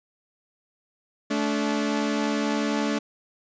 sawtooth tone pair together, 217.3 / 288.5 Hz, A3 / D4, -21 / -31 cents, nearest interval perfect fourth, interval 490 cents, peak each -22 dBFS, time 1.3-2.99 s, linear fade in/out 10 ms, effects resampled to 16000 Hz

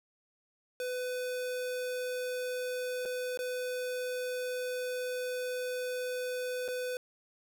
square tone with dropouts, 501 Hz, B4, 25 cents sharp, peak -34 dBFS, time 0.8-6.97 s, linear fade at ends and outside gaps 1 ms, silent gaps 3.053-3.057 / 3.374-3.39 / 6.68-6.685 s, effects 12-bit

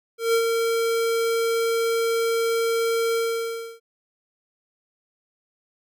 square tone with ADSR envelope, 458.4 Hz, A#4, 29 cents flat, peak -17 dBFS, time 0.18-3.8 s, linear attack 160 ms, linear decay 79 ms, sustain -4 dB, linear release 650 ms, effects none

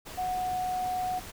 sine tone in noise, 735 Hz, F#5, 12 cents flat, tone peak -28 dBFS, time 0.17-1.2 s, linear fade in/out 20 ms, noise pink, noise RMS -43 dBFS, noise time 0.05-1.32 s, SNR +12 dB, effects none

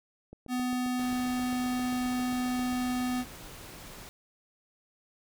click train, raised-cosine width 2 ms, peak -32 dBFS, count 19, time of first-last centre 0.33-2.727 s, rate 7.51 Hz
square tone, 250 Hz, B3, 21 cents sharp, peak -29 dBFS, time 0.48-3.25 s, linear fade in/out 50 ms
pink noise, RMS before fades -46 dBFS, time 0.99-4.09 s, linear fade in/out 0 ms
effects none

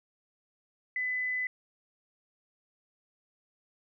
sine tone, 2006 Hz, B6, 26 cents sharp, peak -29 dBFS, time 0.96-1.47 s, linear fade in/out 2 ms, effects none

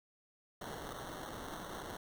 violet noise with sample-and-hold, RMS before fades -45 dBFS, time 0.61-1.97 s, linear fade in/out 5 ms, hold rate 2450 Hz, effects none

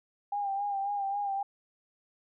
sine tone with vibrato, 801 Hz, G5, 37 cents sharp, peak -29 dBFS, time 0.32-1.43 s, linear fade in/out 5 ms, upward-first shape sine, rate 3.7 Hz, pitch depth 42 cents each way, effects none

